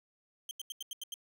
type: tone bursts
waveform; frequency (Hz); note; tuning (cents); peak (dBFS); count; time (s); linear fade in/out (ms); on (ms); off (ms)
sawtooth; 3142; G7; +3; -35; 7; 0.49-1.141; 2; 21; 84
effects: 11-bit